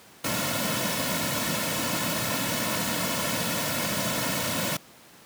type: noise with comb filter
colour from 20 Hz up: pink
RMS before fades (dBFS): -27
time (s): 0.24-4.77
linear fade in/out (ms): 5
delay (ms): 2.5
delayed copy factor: -0.7
effects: pink hiss -51 dBFS RMS until 5.25 s + high-pass 150 Hz 12 dB/octave